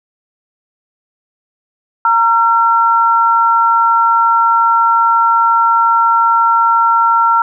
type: tone pair together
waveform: sine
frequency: 925.6 / 1360 Hz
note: A#5 / F6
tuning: -13 / -46 cents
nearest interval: perfect fifth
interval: 667 cents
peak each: -11 / -10 dBFS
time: 2.05-7.42 s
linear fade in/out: 2 ms
effects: none